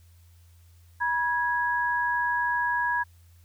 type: tone pair together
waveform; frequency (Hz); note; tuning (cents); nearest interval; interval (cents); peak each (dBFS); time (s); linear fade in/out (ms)
sine; 968 / 1659.2; B5 / G#6; -35 / -2; major sixth; 933; -26; 1-3.04; 20
effects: added 85 Hz sine -52 dBFS peak until 3.44 s + white hiss -65 dBFS RMS until 3.44 s